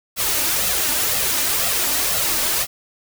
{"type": "noise with flanger", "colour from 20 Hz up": "white", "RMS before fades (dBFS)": -20, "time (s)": [0.16, 2.67], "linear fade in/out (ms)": 50, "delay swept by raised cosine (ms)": [1.5, 3.4], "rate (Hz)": 2, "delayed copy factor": 0.55, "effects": []}